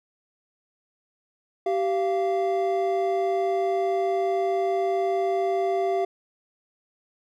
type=tone pair together; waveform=triangle; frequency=387.6 / 690.6 Hz; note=G4 / F5; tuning=-20 / -20 cents; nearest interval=minor seventh; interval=1000 cents; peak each=-22 / -23 dBFS; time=1.66-6.05 s; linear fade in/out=5 ms; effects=none